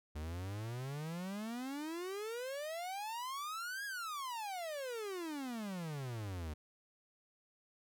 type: exponential two-way sweep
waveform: 45% pulse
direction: up then down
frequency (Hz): 73.42 to 1675 to 73.5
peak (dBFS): -40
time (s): 0.15-6.54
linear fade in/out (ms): 10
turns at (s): 3.85
effects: none

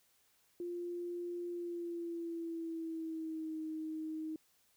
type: tone with pitch glide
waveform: sine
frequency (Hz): 349.2 to 314.7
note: F4 to D#4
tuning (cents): 0 to +20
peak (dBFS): -38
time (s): 0.6-4.36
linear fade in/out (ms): 2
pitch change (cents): -180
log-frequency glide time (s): 1.49-3.59
effects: white hiss -72 dBFS RMS until 4.76 s

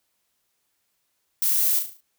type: noise with echo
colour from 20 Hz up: violet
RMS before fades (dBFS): -22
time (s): 1.42-1.79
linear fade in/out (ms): 2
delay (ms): 36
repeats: 6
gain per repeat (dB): -6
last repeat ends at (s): 2.006
effects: white hiss -73 dBFS RMS until 2.18 s

